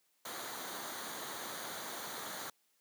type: noise with comb filter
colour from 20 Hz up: pink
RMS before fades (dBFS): -43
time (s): 0.25-2.5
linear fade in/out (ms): 5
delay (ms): 0.38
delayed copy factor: -0.6
effects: white hiss -75 dBFS RMS until 2.8 s + high-pass 200 Hz 12 dB/octave